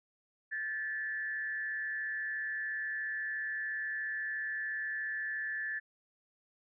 sine tone with frequency modulation, 1743 Hz, A6, 17 cents flat, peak -34 dBFS, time 0.51-5.8 s, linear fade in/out 20 ms, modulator 151 Hz, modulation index 0.56, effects none

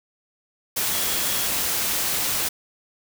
sine tone in noise, 3322 Hz, G#7, in tune, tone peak -35 dBFS, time 0.92-1.47 s, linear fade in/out 10 ms, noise white, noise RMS -24 dBFS, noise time 0.76-2.49 s, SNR -14 dB, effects none

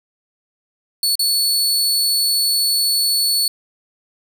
sawtooth tone with dropouts, 4428 Hz, C#8, 3 cents flat, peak -12 dBFS, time 1.03-3.48 s, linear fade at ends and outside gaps 2 ms, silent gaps 1.155-1.193 s, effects none

